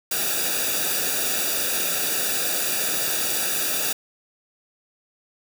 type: noise with comb filter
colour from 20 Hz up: white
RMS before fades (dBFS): -24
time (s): 0.11-3.93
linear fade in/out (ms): 5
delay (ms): 0.95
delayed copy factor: -0.8
effects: none